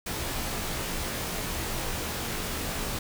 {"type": "noise with comb filter", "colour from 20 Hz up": "pink", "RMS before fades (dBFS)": -32, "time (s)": [0.06, 2.99], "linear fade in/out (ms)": 5, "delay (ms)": 20, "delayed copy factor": -0.85, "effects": []}